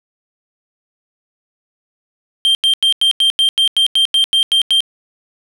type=tone bursts; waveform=triangle; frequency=3166 Hz; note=G7; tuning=17 cents sharp; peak=-8 dBFS; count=13; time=2.45-4.805 s; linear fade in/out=0 ms; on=99 ms; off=89 ms; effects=8-bit